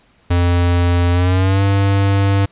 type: tone with pitch glide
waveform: square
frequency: 87.5 to 98.78 Hz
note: F2 to G2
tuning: +4 to +14 cents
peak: -12 dBFS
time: 0.3-2.46 s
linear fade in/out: 10 ms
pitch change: +210 cents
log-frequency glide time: 1.12-1.62 s
effects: pink hiss -54 dBFS RMS until 2.51 s + resampled to 8000 Hz